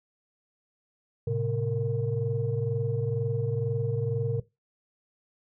sine tone cluster, 111.6 / 133.7 / 461.9 Hz, A2 / C3 / A#4, +25 / +38 / -16 cents, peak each -29 dBFS, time 1.27-4.4 s, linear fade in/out 5 ms, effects noise-tail reverb RT60 0.2 s tail -18 dB re dry + tanh soft clip ceiling -17 dBFS

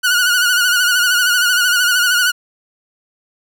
sawtooth tone with vibrato, 1457 Hz, F#6, 27 cents flat, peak -8 dBFS, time 0.03-2.32 s, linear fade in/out 20 ms, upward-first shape sine, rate 13 Hz, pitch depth 57 cents each way, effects none

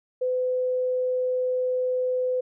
sine tone, 506 Hz, B4, 42 cents sharp, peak -22 dBFS, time 0.21-2.41 s, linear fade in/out 10 ms, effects none

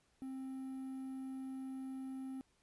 triangle tone with quantisation, 264.1 Hz, C4, 16 cents sharp, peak -40 dBFS, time 0.22-2.41 s, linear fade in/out 0 ms, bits 11, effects pink hiss -75 dBFS RMS until 2.62 s + resampled to 24000 Hz

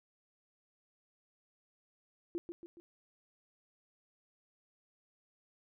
sine tone with echo, 341.9 Hz, F4, 37 cents flat, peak -34 dBFS, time 2.35-2.38 s, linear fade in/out 0 ms, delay 140 ms, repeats 3, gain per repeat -6 dB, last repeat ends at 2.8 s, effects none

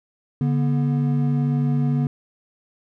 triangle tone pair together, 144.01 / 242.2 Hz, D3 / B3, -34 / -34 cents, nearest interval major sixth, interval 900 cents, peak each -17 / -21 dBFS, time 0.41-2.07 s, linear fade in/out 2 ms, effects none

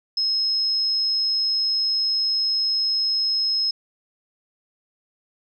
sine tone, 5160 Hz, E8, 38 cents flat, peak -19 dBFS, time 0.17-3.71 s, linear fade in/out 5 ms, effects none

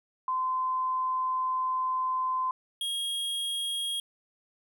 sine / square tone pair in turn, 1030 / 3270 Hz, C6 / G#7, -28 / -28 cents, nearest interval octave + minor sixth, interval 2000 cents, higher second, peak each -26 / -30 dBFS, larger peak first, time 0.28-2.51 / 2.81-4 s, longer first, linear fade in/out 2 ms, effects none

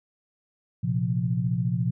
sine chord, Bb suspended second, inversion none, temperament equal, 116.54 / 130.81 / 174.61 Hz, Bb2 / C3 / F3, 0 / 0 / 0 cents, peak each -27 dBFS, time 0.83-1.91 s, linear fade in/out 10 ms, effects none

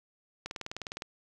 click train, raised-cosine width 0.2 ms, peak -20 dBFS, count 12, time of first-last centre 0.46-1.021 s, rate 19.6 Hz, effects none

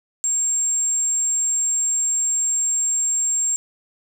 sine tone, 7459 Hz, A#8, in tune, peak -16 dBFS, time 0.24-3.56 s, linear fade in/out 0 ms, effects tanh soft clip ceiling -16 dBFS + 7-bit

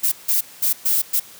violet noise bursts at uneven times, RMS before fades -18 dBFS, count 5, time 0.03-0.12 / 0.28-0.41 / 0.62-0.73 / 0.85-1.02 / 1.13-1.2 s, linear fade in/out 10 ms, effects white hiss -43 dBFS RMS until 1.39 s + high-pass 80 Hz 12 dB/octave

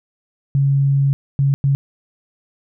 sine tone bursts at uneven times, 138.59 Hz, C#3, in tune, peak -12 dBFS, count 3, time 0.55-1.13 / 1.39-1.54 / 1.64-1.75 s, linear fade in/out 0 ms, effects none

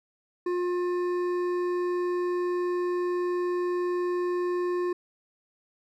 triangle tone with hard clipping, 355.7 Hz, F4, 32 cents sharp, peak -27 dBFS, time 0.46-4.93 s, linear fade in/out 5 ms, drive 13 dB, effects none

